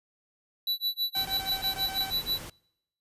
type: tone with tremolo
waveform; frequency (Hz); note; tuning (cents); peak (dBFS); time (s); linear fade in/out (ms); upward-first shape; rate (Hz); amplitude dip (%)
square; 3951; B7; 0; -25; 0.67-2.38; 2; sine; 6.2; 100
type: tone bursts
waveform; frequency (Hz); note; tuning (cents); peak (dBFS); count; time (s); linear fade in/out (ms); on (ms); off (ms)
sawtooth; 770; G5; -31; -32; 8; 1.15-2.104; 2; 100; 22
type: noise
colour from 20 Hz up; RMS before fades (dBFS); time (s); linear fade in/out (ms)
pink; -42; 1.16-2.5; 5
effects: noise-tail reverb RT60 0.8 s tail -26 dB re dry + resampled to 32000 Hz